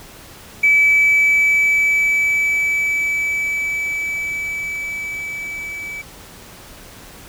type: tone with level ramp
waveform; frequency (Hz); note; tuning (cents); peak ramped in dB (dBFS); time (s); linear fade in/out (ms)
triangle; 2300; D7; -37; -6 to -25; 0.63-6.02; 10
effects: tanh soft clip ceiling -7 dBFS + pink hiss -40 dBFS RMS until 7.28 s